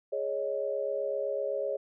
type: chord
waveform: sine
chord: Ab suspended fourth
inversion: none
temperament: equal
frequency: 415.3 / 554.4 / 622.3 Hz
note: Ab4 / Db5 / Eb5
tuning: 0 / 0 / 0 cents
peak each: -35 / -31 / -36 dBFS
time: 0.12-1.77 s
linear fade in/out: 10 ms
effects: none